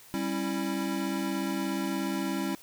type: chord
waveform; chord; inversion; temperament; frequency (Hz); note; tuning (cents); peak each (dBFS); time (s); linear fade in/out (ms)
square; C# diminished; second; equal with one note detuned; 196 / 272.6 / 329.6; G3 / C#4 / E4; 0 / -29 / 0; -34; 0.14-2.55; 0
effects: white hiss -53 dBFS RMS until 2.62 s